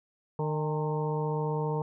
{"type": "harmonic tone with a mistuned harmonic", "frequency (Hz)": 152.5, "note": "D#3", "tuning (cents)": -34, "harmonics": [1, 2, 3, 4, 5, 6, 7], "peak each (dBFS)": [-30, -42, -32, -43, -42, -36, -45], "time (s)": [0.39, 1.82], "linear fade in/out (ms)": 2, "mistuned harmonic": 5, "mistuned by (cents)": 80, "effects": []}